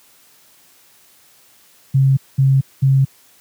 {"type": "tone bursts", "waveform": "sine", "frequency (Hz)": 135, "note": "C#3", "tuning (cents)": -45, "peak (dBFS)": -9, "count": 3, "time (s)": [1.94, 3.05], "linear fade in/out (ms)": 10, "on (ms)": 230, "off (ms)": 210, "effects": ["white hiss -51 dBFS RMS until 3.4 s", "high-pass 80 Hz 12 dB/octave"]}